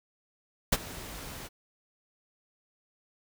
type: noise with ADSR envelope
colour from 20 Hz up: pink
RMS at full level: -22 dBFS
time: 0.72-1.49 s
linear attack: 9 ms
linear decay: 36 ms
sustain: -20 dB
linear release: 31 ms
effects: none